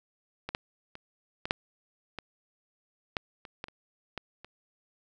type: clicks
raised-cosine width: 0.3 ms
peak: -19 / -14 / -27 / -19 / -8 / -21 / -13 / -28 / -20 / -30 / -19 / -29 dBFS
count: 12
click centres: 0.49 / 0.549 / 0.954 / 1.455 / 1.509 / 2.187 / 3.168 / 3.452 / 3.641 / 3.684 / 4.177 / 4.446 s
effects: none